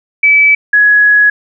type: tone pair in turn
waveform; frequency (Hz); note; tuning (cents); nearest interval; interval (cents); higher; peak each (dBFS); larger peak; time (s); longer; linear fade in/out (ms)
sine; 2300 / 1677.5; D7 / G#6; -37 / +17; perfect fourth; 546; first; -4; neither; 0.23-0.55 / 0.73-1.3; second; 5
effects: none

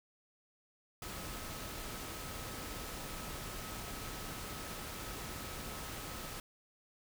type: tone in noise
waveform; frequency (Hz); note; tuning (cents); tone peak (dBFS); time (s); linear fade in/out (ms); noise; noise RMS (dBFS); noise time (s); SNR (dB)
sine; 1284; E6; -46; -54; 1.02-6.4; 2; pink; -44; 1.02-6.4; -13
effects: none

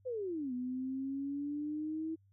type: exponential two-way sweep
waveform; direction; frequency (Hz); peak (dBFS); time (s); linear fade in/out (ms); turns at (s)
sine; down then up; 526 to 246.9 to 324.2; -35; 0.05-2.16; 20; 0.53
effects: added 98 Hz sine -64 dBFS peak until 2.32 s

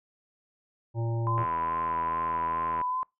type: harmonic tone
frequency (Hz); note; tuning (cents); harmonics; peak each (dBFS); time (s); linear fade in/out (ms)
115.6; A#2; -14; 1 / 3 / 5 / 7 / 8; -27 / -37 / -41 / -44 / -45; 0.94-1.46; 50
type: tone with vibrato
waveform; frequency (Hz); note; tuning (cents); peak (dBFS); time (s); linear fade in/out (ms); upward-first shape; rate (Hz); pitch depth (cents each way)
sine; 1013; B5; +44; -27; 1.27-3.03; 0; sine; 2.4; 29
type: click train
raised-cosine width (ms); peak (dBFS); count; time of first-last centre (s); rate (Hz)
0.5; -20; 119; 1.38-2.814; 82.3
effects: noise-tail reverb RT60 0.2 s tail -25 dB re dry + low-pass 2000 Hz 12 dB/octave

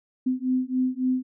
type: beating tone pair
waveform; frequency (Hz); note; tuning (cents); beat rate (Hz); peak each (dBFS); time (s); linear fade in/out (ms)
sine; 254.3 / 257.9; C4 / C4; -49 / -25; 3.6; -25; 0.26-1.23; 10
effects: none

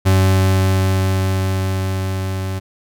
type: tone with level ramp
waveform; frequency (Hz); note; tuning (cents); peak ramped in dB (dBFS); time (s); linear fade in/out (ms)
40% pulse; 95; F#2; +46; -9 to -20; 0.05-2.6; 20
effects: none

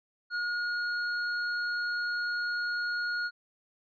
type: tone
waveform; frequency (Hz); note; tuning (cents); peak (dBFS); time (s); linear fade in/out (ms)
square; 1438; F#6; -50; -30; 0.3-3.31; 50
effects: resampled to 11025 Hz

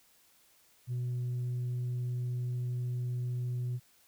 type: tone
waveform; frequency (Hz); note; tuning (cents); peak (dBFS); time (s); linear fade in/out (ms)
sine; 123.47; B2; 0; -29; 0.87-3.8; 50
effects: tanh soft clip ceiling -30 dBFS + white hiss -65 dBFS RMS until 4.07 s

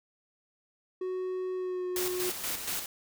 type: tone with pitch glide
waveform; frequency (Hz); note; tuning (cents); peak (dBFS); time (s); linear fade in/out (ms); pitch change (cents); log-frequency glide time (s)
triangle; 370 to 362.8; F#4 to F#4; 0 to -34; -29; 1.01-2.3; 5; -34; 1.55-1.87
type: noise with tremolo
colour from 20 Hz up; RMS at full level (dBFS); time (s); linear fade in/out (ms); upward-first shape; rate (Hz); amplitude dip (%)
white; -33; 1.96-2.86; 2; square; 4.2; 50
effects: none

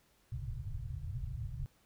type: low-pass noise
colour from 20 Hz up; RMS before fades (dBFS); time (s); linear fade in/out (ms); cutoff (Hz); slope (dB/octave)
white; -40; 0.32-1.66; 0; 140; 96
effects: pink hiss -70 dBFS RMS until 1.85 s

